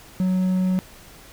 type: tone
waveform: triangle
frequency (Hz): 185.2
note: F#3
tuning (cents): +2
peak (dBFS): -16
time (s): 0.2-0.79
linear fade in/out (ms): 0
effects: pink hiss -46 dBFS RMS until 1.32 s